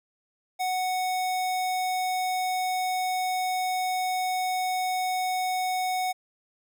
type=tone; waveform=square; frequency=740 Hz; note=F#5; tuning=in tune; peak=-26 dBFS; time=0.59-6.13 s; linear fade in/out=20 ms; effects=none